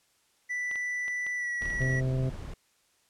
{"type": "tone with pitch glide", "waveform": "triangle", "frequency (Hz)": [1975.5, 1934.8], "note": ["B6", "B6"], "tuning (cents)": [0, -36], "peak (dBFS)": -28, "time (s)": [0.49, 2.01], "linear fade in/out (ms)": 20, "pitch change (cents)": -36, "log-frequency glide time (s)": [1.36, 1.5]}
{"type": "clicks", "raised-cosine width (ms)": 0.3, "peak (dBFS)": -29, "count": 8, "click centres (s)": [0.713, 0.757, 1.081, 1.266, 1.621, 1.656, 1.703, 1.818]}
{"type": "noise", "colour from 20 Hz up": "brown", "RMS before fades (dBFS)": -38, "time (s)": [1.61, 2.54], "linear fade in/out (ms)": 5}
{"type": "harmonic tone", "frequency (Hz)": 130.4, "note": "C3", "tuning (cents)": -5, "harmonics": [1, 2, 3, 4, 5], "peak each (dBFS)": [-26, -38, -39, -41, -43], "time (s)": [1.8, 2.3], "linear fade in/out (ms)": 10}
{"effects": ["white hiss -68 dBFS RMS until 3.09 s", "low-pass 10000 Hz 12 dB/octave"]}